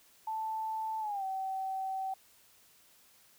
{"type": "tone with pitch glide", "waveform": "sine", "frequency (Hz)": [880, 766.1], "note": ["A5", "G5"], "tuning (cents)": [0, -40], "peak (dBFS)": -33, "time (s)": [0.27, 2.14], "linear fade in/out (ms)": 5, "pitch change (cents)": -240, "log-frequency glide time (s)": [1, 1.24], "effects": ["white hiss -63 dBFS RMS until 3.38 s"]}